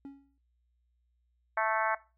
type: tone with exponential decay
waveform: triangle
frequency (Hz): 277.2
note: C#4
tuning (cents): 0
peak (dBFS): -37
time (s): 0.05-0.38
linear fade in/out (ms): 1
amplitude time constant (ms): 70
type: harmonic tone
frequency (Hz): 220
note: A3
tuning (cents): 0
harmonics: 3 / 4 / 5 / 6 / 7 / 8 / 9 / 10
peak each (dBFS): -32 / -32 / -34 / -36 / -34 / -38 / -41 / -41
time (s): 1.57-1.95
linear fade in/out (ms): 5
effects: noise-tail reverb RT60 0.3 s tail -19 dB re dry + added 60 Hz sine -70 dBFS peak until 2.17 s